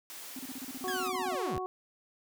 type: high-pass noise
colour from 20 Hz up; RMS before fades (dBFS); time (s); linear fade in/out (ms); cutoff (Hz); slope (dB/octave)
white; -45; 0.1-1.08; 0; 290; 12
type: tone bursts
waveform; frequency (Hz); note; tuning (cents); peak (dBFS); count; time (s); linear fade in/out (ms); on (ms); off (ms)
triangle; 261.6; C4; 0; -37; 16; 0.36-1.352; 2; 32; 32
type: harmonic tone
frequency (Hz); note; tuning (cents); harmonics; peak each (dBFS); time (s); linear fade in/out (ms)
370; F#4; 0; 1 / 2 / 3; -36 / -38 / -39; 0.84-1.66; 0
type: linear sweep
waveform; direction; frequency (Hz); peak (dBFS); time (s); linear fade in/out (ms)
sawtooth; down; 1700 to 53; -31; 0.88-1.58; 0
effects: none